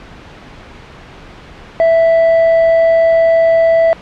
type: tone with hard clipping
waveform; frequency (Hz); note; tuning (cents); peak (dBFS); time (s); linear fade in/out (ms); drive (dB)
triangle; 659.3; E5; 0; -8; 1.8-3.93; 0; 7
effects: pink hiss -35 dBFS RMS until 4.01 s + low-pass 3000 Hz 12 dB/octave